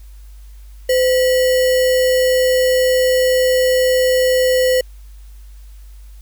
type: tone with sample-and-hold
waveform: sine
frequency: 511 Hz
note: C5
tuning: 41 cents flat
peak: -11 dBFS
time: 0.89-4.81 s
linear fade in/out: 5 ms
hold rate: 2450 Hz
effects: added 50 Hz sine -35 dBFS peak until 6.21 s + white hiss -54 dBFS RMS until 6.21 s